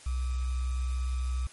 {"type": "tone with sample-and-hold", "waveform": "sine", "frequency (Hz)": 63.3, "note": "B1", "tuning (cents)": 43, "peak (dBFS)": -27, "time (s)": [0.06, 1.47], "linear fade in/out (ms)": 5, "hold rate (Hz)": 1225, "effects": ["white hiss -52 dBFS RMS until 1.52 s", "MP3 48 kbps"]}